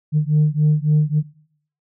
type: beating tone pair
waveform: sine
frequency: 150 / 153.6 Hz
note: D3 / D#3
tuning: +37 / -22 cents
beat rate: 3.6 Hz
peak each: -15 dBFS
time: 0.12-1.23 s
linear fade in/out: 50 ms
effects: noise-tail reverb RT60 0.6 s tail -20 dB re dry + tanh soft clip ceiling -9 dBFS